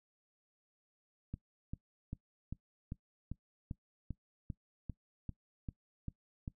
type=click train; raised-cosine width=5 ms; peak=-28 dBFS; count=14; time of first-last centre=1.34-6.478 s; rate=2.53 Hz; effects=noise-tail reverb RT60 0.1 s tail -20 dB re dry